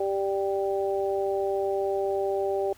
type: harmonic tone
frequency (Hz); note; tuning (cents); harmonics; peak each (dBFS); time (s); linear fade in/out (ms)
196; G3; 0; 2 / 3 / 4; -26 / -30 / -32; 0-2.73; 5
effects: added 88 Hz sine -55 dBFS peak until 2.77 s + pink hiss -55 dBFS RMS until 2.77 s